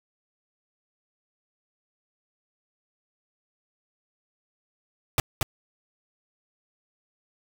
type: noise with echo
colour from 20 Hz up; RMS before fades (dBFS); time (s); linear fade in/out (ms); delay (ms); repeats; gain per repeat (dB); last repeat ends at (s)
pink; -21; 5.18-5.2; 2; 230; 1; -3; 5.43
effects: none